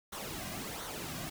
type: noise with flanger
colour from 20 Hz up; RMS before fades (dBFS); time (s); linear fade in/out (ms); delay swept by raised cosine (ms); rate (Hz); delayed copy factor
pink; -41; 0.12-1.3; 10; 0.39 to 2.29; 1.4; -0.6
effects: none